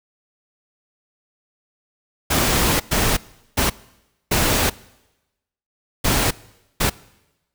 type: noise bursts at uneven times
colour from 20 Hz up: pink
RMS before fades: -18 dBFS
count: 6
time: 2.3-2.8 / 2.91-3.17 / 3.57-3.7 / 4.31-4.7 / 6.04-6.31 / 6.8-6.9 s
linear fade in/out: 10 ms
effects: noise-tail reverb RT60 1.0 s tail -22 dB re dry